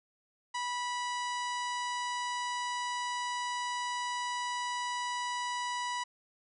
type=harmonic tone; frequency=980 Hz; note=B5; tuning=14 cents flat; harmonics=1 / 2 / 3 / 4 / 5 / 6 / 7 / 8 / 9; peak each=-34 / -40 / -44 / -46 / -48 / -50 / -51 / -52 / -53 dBFS; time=0.54-6.04 s; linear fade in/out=10 ms; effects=none